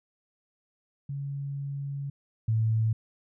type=tone pair in turn; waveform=sine; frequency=140.1 / 111.2 Hz; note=C#3 / A2; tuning=+19 / +19 cents; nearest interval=major third; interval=400 cents; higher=first; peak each=-31 / -22 dBFS; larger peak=second; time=1.09-2.1 / 2.48-2.93 s; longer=first; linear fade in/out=5 ms; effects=none